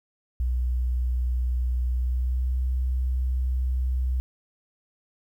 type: tone with pitch glide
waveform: sine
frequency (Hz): 61.74 to 63.4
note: B1 to B1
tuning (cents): 0 to +46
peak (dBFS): -22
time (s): 0.4-4.2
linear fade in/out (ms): 0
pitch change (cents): +46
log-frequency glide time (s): 1.92-2.59
effects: 10-bit